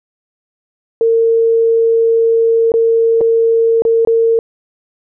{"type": "tone with dropouts", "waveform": "sine", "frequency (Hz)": 456.3, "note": "A#4", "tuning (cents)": -37, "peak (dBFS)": -8, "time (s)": [1.01, 4.39], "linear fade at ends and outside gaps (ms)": 1, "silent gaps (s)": [[2.719, 2.739], [3.208, 3.212], [3.821, 3.851], [4.05, 4.073]], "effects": []}